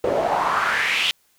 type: noise with band-pass filter sweep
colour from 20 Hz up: pink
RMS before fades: -21 dBFS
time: 0.04-1.11 s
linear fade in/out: 0 ms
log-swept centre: 470 to 3200 Hz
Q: 3.9
effects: white hiss -62 dBFS RMS until 1.38 s